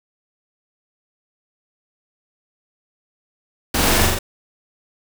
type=noise with echo; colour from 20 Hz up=pink; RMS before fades=-19 dBFS; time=3.74-4.06 s; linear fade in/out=5 ms; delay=43 ms; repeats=3; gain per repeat=-2 dB; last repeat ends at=4.189 s; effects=none